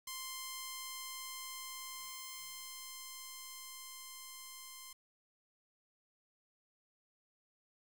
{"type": "tone with level ramp", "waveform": "5% pulse", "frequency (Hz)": 1046.5, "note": "C6", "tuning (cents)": 0, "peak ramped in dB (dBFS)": [-30, -37], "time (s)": [0.07, 4.93], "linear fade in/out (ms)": 5, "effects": ["10-bit"]}